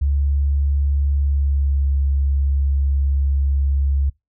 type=tone with pitch glide; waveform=sine; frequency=70.5 to 69.21 Hz; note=C#2 to C#2; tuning=+30 to -2 cents; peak=-15 dBFS; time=0.01-4.1 s; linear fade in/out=10 ms; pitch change=-32 cents; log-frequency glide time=1.19-1.89 s; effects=noise-tail reverb RT60 0.2 s tail -25 dB re dry